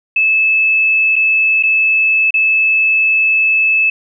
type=tone with dropouts; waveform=sine; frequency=2610 Hz; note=E7; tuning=18 cents flat; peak=-9 dBFS; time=0.16-3.9 s; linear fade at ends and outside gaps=5 ms; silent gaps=1.158-1.162 / 1.627-1.634 / 2.307-2.34 s; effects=none